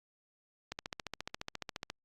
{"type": "click train", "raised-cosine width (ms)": 0.2, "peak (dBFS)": -21, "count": 18, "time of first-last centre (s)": [0.72, 1.901], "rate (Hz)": 14.4, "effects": ["Opus 48 kbps"]}